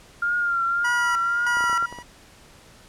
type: tone with vibrato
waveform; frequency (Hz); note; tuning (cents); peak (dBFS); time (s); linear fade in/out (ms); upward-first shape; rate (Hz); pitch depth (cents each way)
sine; 1397; F6; 0; -20; 0.22-1.86; 5; triangle; 1.8; 48
type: tone with tremolo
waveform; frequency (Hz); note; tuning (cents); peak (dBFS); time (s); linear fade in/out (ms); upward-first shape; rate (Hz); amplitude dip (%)
25% pulse; 969; B5; -33; -21; 0.84-2.03; 10; square; 1.6; 80
type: clicks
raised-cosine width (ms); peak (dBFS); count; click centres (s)
1; -23; 8; 1.57 / 1.608 / 1.64 / 1.697 / 1.729 / 1.826 / 1.926 / 1.987
effects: pink hiss -50 dBFS RMS until 2.88 s + low-pass 10000 Hz 12 dB/octave